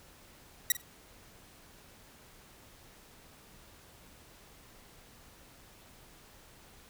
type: tone with echo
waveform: 5% pulse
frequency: 1928 Hz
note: B6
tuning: 42 cents flat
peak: -12 dBFS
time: 0.7-0.72 s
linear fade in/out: 2 ms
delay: 48 ms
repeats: 2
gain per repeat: -15 dB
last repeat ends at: 0.816 s
effects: pink hiss -57 dBFS RMS until 6.89 s